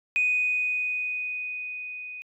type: tone with level ramp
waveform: sine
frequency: 2489 Hz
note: D#7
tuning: in tune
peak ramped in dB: -19 to -36 dBFS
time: 0.16-2.22 s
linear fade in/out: 0 ms
effects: tanh soft clip ceiling -15 dBFS